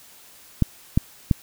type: clicks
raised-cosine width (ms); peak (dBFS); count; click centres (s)
5; -4; 3; 0.623 / 0.975 / 1.312
effects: white hiss -49 dBFS RMS until 1.42 s